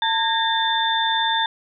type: tone cluster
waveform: sine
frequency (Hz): 899 / 1639 / 1835 / 3561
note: A5 / G#6 / A#6 / A7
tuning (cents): +37 / -23 / -28 / +20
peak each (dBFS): -21 / -27 / -29 / -22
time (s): 0.02-1.46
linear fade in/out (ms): 2
effects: none